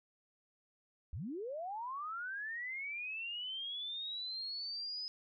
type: linear sweep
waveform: sine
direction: up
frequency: 58.27 to 5060 Hz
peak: -39 dBFS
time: 1.13-5.08 s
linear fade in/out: 0 ms
effects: none